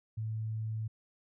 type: tone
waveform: sine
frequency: 110 Hz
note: A2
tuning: in tune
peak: -33 dBFS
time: 0.17-0.88 s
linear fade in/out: 10 ms
effects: none